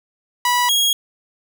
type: tone pair in turn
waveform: sawtooth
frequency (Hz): 979 / 3293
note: B5 / G#7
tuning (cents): -15 / -15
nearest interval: octave + major sixth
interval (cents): 2100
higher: second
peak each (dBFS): -11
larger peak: neither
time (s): 0.45-0.69 / 0.69-0.93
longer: neither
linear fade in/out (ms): 2
effects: none